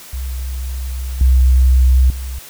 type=tone with level steps; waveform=sine; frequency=64 Hz; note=C2; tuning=38 cents flat; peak=-20 / -7 / -22 dBFS; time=0.13-2.39 s; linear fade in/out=5 ms; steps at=1.21 / 2.1 s; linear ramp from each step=2 ms; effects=white hiss -37 dBFS RMS until 2.49 s